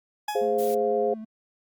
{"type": "tone with exponential decay", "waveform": "40% pulse", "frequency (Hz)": 840, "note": "G#5", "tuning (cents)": 19, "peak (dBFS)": -24, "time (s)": [0.28, 0.6], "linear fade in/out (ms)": 5, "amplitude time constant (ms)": 68}
{"type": "chord", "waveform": "sine", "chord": "F minor", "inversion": "first", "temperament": "equal", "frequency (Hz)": [415.3, 523.3, 698.5], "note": ["Ab4", "C5", "F5"], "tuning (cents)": [0, 0, 0], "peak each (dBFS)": [-24, -26, -28], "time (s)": [0.35, 1.14], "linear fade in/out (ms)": 5}
{"type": "tone with vibrato", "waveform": "triangle", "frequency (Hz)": 220, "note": "A3", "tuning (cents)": 0, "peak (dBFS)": -33, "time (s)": [0.41, 1.25], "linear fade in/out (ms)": 10, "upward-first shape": "sine", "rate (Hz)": 9.8, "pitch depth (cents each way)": 23}
{"type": "noise", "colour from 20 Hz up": "blue", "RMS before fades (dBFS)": -39, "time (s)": [0.58, 0.75], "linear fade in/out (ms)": 10}
{"effects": ["Opus 48 kbps"]}